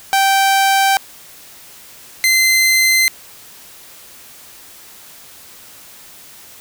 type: tone pair in turn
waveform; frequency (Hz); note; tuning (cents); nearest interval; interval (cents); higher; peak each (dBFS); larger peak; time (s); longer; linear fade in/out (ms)
sawtooth; 780 / 2069; G5 / C7; -9 / -20; octave + perfect fourth; 1689; second; -7; neither; 0.13-0.97 / 2.24-3.08; neither; 0
effects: white hiss -40 dBFS RMS until 6.6 s